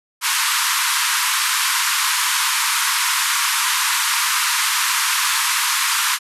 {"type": "band-pass noise", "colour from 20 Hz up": "pink", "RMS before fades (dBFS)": -19, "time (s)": [0.21, 6.19], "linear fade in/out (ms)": 50, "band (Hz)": [930, 13000], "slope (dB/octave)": 96, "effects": []}